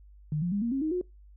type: tone with pitch steps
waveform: sine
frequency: 151.7 / 175.27 / 202.5 / 234 / 270.3 / 312.3 / 360.8 Hz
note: D#3 / F3 / G#3 / A#3 / C#4 / D#4 / F#4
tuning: -44 / +6 / -43 / +7 / -44 / +7 / -44 cents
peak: -26 dBFS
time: 0.32-1.013 s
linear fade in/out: 2 ms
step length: 99 ms
effects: noise-tail reverb RT60 0.2 s tail -23 dB re dry + added 50 Hz sine -50 dBFS peak until 1.36 s